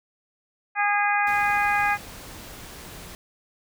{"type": "harmonic tone", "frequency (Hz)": 410, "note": "G#4", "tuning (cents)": -22, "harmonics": [2, 3, 4, 5, 6], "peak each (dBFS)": [-23, -28, -25, -28, -29], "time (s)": [0.75, 1.98], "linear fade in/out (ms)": 50}
{"type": "noise", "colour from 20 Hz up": "pink", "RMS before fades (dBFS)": -41, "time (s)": [1.27, 3.15], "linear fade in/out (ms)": 0}
{"effects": []}